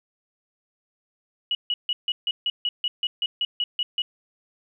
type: tone bursts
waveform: sine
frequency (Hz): 2925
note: F#7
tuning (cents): -21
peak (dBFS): -21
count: 14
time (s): 1.51-4.02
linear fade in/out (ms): 2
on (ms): 40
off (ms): 150
effects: 10-bit